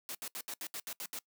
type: noise bursts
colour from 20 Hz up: white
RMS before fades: -41 dBFS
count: 9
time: 0.09-1.188 s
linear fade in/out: 0 ms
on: 58 ms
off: 72 ms
effects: noise-tail reverb RT60 0.1 s tail -22 dB re dry + high-pass 200 Hz 12 dB/octave